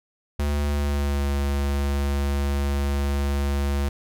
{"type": "tone with pitch glide", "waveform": "square", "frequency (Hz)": [72.6, 70.37], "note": ["D2", "C#2"], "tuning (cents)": [-19, 27], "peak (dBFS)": -22, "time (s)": [0.39, 3.89], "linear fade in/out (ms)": 5, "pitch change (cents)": -54, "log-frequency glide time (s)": [0.67, 1.26], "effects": []}